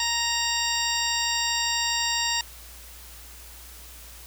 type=harmonic tone; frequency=932.3 Hz; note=A#5; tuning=in tune; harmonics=1 / 2 / 3 / 4 / 5 / 6 / 8; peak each=-31 / -31 / -31 / -31 / -31 / -31 / -31 dBFS; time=0-2.41 s; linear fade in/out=2 ms; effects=added 59 Hz sine -46 dBFS peak until 4.26 s + white hiss -46 dBFS RMS until 4.26 s